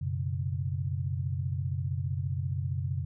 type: chord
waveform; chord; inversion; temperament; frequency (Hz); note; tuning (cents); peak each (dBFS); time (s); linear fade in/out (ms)
sine; F# suspended fourth; none; equal; 92.5 / 123.47 / 138.59; F#2 / B2 / C#3; 0 / 0 / 0; -32 / -35 / -33; 0.01-3.05; 10
effects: none